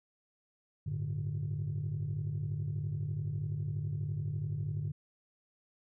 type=chord; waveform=sine; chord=G suspended second; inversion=none; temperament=equal; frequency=98 / 110 / 146.83 Hz; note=G2 / A2 / D3; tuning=0 / 0 / 0 cents; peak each=-37 / -37 / -34 dBFS; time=0.86-4.92 s; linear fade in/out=10 ms; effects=tanh soft clip ceiling -28 dBFS